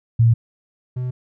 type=tone pair in turn; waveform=sine / triangle; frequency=115.4 / 125.82 Hz; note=A#2 / B2; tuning=-17 / +33 cents; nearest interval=minor second; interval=150 cents; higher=second; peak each=-10 / -20 dBFS; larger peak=first; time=0.19-0.34 / 0.96-1.11 s; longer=neither; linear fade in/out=10 ms; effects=none